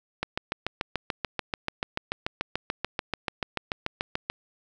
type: click train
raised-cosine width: 0.3 ms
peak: -11 dBFS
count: 29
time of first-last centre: 0.23-4.3 s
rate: 6.88 Hz
effects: none